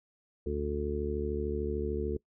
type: harmonic tone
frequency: 73.4 Hz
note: D2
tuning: in tune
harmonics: 1 / 2 / 3 / 4 / 5 / 6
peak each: -35 / -44 / -39 / -43 / -35 / -35 dBFS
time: 0.46-2.17 s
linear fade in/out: 5 ms
effects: noise-tail reverb RT60 0.1 s tail -23 dB re dry